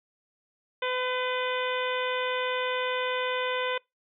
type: harmonic tone with a mistuned harmonic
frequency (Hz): 505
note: B4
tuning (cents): +39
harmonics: 1 / 2 / 3 / 4 / 5 / 6 / 7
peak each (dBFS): -30 / -33 / -35 / -36 / -37 / -38 / -38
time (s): 0.82-3.78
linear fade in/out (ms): 5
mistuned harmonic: 5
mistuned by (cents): -39
effects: noise-tail reverb RT60 0.2 s tail -25 dB re dry